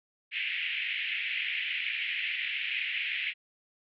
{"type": "band-pass noise", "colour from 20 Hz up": "pink", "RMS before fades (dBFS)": -33, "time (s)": [0.31, 3.34], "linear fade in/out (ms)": 50, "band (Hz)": [2000, 3000], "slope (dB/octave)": 48, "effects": []}